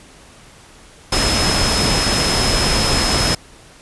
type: tone in noise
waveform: sine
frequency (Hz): 5160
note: E8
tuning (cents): -38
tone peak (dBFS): -20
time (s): 1.12-3.35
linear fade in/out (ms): 5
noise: pink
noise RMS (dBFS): -17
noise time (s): 1.12-3.35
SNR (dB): -6
effects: pink hiss -44 dBFS RMS until 3.81 s + resampled to 24000 Hz